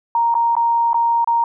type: tone with dropouts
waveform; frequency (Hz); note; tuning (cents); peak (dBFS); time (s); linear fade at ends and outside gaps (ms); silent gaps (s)
sine; 932.3; A#5; 0; -13; 0.15-1.44; 2; 0.342-0.351 / 0.553-0.566 / 0.932-0.943 / 1.245-1.274
effects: none